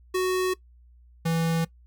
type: tone pair in turn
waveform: square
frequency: 370 / 164.82 Hz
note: F#4 / E3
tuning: 0 / 0 cents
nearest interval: octave + major second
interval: 1400 cents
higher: first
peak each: -23 dBFS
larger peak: neither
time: 0.14-0.54 / 1.25-1.65 s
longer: neither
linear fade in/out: 10 ms
effects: noise-tail reverb RT60 0.1 s tail -20 dB re dry + added 60 Hz sine -51 dBFS peak until 1.86 s